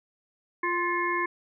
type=harmonic tone with a mistuned harmonic; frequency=349.2 Hz; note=F4; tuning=in tune; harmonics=1 / 3 / 5 / 6; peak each=-31 / -28 / -31 / -32 dBFS; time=0.63-1.26 s; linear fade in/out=5 ms; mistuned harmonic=6; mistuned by=+48 cents; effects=none